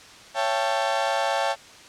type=chord; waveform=35% pulse; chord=A dominant seventh; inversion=first; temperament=equal with one note detuned; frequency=554.4 / 674.7 / 784 / 880 Hz; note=C#5 / E5 / G5 / A5; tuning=0 / +40 / 0 / 0 cents; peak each=-26 dBFS; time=0.34-1.56 s; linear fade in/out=50 ms; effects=white hiss -46 dBFS RMS until 1.88 s + low-pass 6000 Hz 12 dB/octave